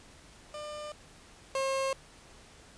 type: tone pair in turn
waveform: 30% pulse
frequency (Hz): 600 / 536.7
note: D5 / C5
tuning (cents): +37 / +44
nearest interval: major second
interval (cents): 193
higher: first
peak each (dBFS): -36 / -26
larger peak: second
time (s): 0.54-0.92 / 1.55-1.93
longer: neither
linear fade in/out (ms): 2
effects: pink hiss -55 dBFS RMS until 2.77 s + resampled to 22050 Hz